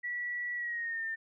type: tone with pitch glide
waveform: sine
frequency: 1944 to 1803.4 Hz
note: B6 to A6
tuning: -28 to +42 cents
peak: -33 dBFS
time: 0.03-1.16 s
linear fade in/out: 20 ms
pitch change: -130 cents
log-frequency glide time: 0.55-1.05 s
effects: none